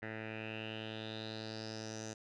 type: tone with low-pass filter sweep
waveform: 10% pulse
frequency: 110 Hz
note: A2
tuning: in tune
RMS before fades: -44 dBFS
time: 0.02-2.14 s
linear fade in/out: 10 ms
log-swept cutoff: 2000 to 6500 Hz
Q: 6.1
effects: none